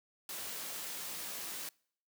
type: noise with comb filter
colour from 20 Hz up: white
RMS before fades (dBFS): -42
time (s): 0.29-1.69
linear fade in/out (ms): 2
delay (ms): 19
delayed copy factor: +0.55
effects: noise-tail reverb RT60 0.6 s tail -26 dB re dry + high-pass 150 Hz 12 dB/octave